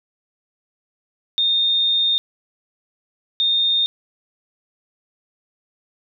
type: tone bursts at uneven times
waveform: sine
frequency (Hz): 3658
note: A#7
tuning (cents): -33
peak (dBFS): -15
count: 2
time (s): 1.38-2.18 / 3.4-3.86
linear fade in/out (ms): 0
effects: none